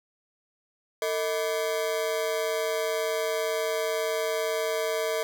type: ring-modulated tone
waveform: 40% pulse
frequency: 541 Hz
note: C#5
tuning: 42 cents flat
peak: -22 dBFS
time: 1.02-5.23 s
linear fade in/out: 0 ms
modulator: 91 Hz
effects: 10-bit